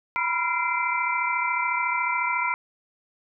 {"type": "tone cluster", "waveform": "sine", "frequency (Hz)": [967, 1001, 1373, 2073, 2340], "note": ["B5", "B5", "F6", "C7", "D7"], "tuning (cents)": [-37, 23, -30, -17, -7], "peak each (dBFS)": -29, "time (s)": [0.16, 2.54], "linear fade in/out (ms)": 0, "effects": []}